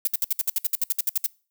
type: noise bursts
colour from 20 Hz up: violet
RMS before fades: -22 dBFS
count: 15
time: 0.05-1.263 s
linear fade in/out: 2 ms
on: 23 ms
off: 62 ms
effects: noise-tail reverb RT60 0.4 s tail -25 dB re dry